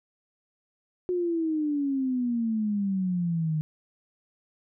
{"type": "exponential sweep", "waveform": "sine", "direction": "down", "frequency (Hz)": [364.8, 152.5], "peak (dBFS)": -24, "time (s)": [1.09, 3.61], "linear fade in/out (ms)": 0, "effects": []}